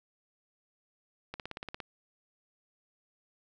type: click train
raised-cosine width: 0.3 ms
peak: -23 dBFS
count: 9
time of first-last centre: 1.34-1.802 s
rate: 17.3 Hz
effects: none